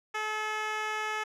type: tone with band-pass filter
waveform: 10% pulse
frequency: 430 Hz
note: A4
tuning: 40 cents flat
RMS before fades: -33 dBFS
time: 0.14-1.24 s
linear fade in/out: 10 ms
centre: 1500 Hz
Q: 0.55
effects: none